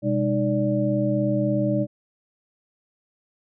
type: tone cluster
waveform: sine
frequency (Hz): 126.1 / 202.9 / 307.1 / 583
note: B2 / G#3 / D#4 / D5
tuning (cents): +36 / -40 / -23 / -13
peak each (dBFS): -25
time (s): 0.02-1.87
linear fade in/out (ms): 50
effects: none